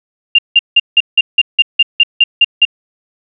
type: tone bursts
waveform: sine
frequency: 2794 Hz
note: F7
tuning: in tune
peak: -3 dBFS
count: 12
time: 0.35-2.652 s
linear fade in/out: 5 ms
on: 36 ms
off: 170 ms
effects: none